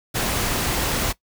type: noise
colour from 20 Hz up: pink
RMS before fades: -23 dBFS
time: 0.14-1.13 s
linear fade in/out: 20 ms
effects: noise-tail reverb RT60 0.1 s tail -19 dB re dry